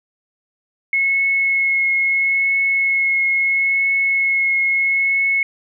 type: tone with vibrato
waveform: sine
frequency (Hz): 2180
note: C#7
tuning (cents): -29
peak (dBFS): -14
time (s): 0.93-5.43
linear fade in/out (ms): 2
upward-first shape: triangle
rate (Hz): 0.75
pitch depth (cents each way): 13
effects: none